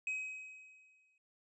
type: tone with exponential decay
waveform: triangle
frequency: 2535 Hz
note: D#7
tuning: 32 cents sharp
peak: -32 dBFS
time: 0.07-1.18 s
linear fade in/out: 2 ms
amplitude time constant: 240 ms
effects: resampled to 24000 Hz